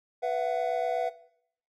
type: chord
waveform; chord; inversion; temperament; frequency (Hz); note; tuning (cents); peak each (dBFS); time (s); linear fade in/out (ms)
triangle; B suspended fourth; none; equal with one note detuned; 493.9 / 671.9 / 740; B4 / E5 / F#5; 0 / +33 / 0; -29; 0.22-1.1; 20
effects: noise-tail reverb RT60 0.7 s tail -18 dB re dry + AAC 64 kbps